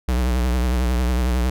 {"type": "tone with vibrato", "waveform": "square", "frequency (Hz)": 61.74, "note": "B1", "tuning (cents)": 0, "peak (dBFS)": -18, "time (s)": [0.08, 1.5], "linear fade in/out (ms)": 5, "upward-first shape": "triangle", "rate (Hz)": 11, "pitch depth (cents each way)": 100, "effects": []}